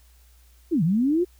sine linear two-way sweep, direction down then up, 370 to 148.6 to 370 Hz, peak -18 dBFS, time 0.71-1.25 s, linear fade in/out 20 ms, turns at 0.83 s, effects added 60 Hz sine -52 dBFS peak until 1.39 s + white hiss -61 dBFS RMS until 1.39 s

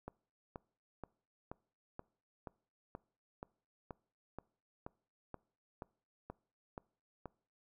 click train, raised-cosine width 1 ms, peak -30 dBFS, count 16, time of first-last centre 0.08-7.257 s, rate 2.09 Hz, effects noise-tail reverb RT60 0.5 s tail -24 dB re dry

